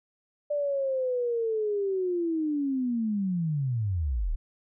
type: linear sweep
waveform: sine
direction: down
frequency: 591 to 30.87 Hz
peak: -25 dBFS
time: 0.5-4.36 s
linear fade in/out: 10 ms
effects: none